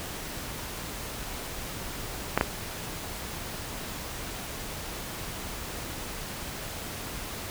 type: clicks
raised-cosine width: 0.5 ms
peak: -6 dBFS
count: 2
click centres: 2.376 / 2.411 s
effects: pink hiss -37 dBFS RMS until 7.5 s